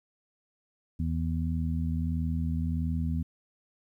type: harmonic tone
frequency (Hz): 81.5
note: E2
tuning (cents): -19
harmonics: 1 / 2 / 3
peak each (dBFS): -29 / -32 / -34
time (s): 0.99-3.23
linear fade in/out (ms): 10
effects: 11-bit